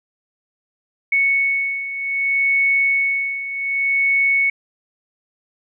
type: beating tone pair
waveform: sine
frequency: 2214 / 2214.64 Hz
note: C#7 / C#7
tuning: -3 / -2 cents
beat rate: 0.64 Hz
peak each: -22 / -17 dBFS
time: 1.12-4.5 s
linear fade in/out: 5 ms
effects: none